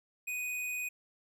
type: tone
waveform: square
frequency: 2489 Hz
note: D#7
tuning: in tune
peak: -35 dBFS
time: 0.27-0.89 s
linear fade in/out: 10 ms
effects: none